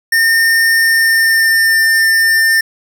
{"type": "tone with pitch glide", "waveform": "square", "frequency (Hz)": [1819, 1799.1], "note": ["A#6", "A6"], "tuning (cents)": [-43, 38], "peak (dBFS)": -9, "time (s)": [0.12, 2.61], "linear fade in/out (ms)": 5, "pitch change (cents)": -19, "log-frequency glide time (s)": [0.76, 1.65], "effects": []}